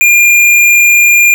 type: tone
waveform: square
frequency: 2406 Hz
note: D7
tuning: 41 cents sharp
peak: -4 dBFS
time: 0.01-1.34 s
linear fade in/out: 0 ms
effects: 7-bit